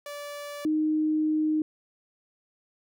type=tone pair in turn; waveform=sawtooth / sine; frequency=580 / 309.3 Hz; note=D5 / D#4; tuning=-22 / -10 cents; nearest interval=major seventh; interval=1088 cents; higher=first; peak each=-32 / -22 dBFS; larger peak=second; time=0.06-0.65 / 0.65-1.62 s; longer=second; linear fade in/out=2 ms; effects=none